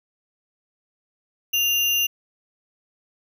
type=tone with sample-and-hold; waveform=sine; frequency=2800 Hz; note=F7; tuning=4 cents sharp; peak=-18 dBFS; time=1.53-2.07 s; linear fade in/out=10 ms; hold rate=8820 Hz; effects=none